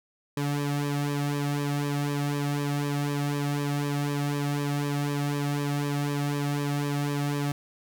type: tone with flanger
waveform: sawtooth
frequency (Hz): 144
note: D3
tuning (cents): -34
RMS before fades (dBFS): -28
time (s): 0.37-7.52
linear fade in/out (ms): 2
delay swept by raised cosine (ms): 1.4 to 2.08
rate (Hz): 4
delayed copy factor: -0.95
effects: none